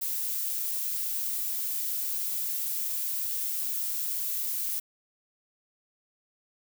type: noise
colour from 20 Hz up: violet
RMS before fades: -31 dBFS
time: 0.01-4.8 s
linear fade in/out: 10 ms
effects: none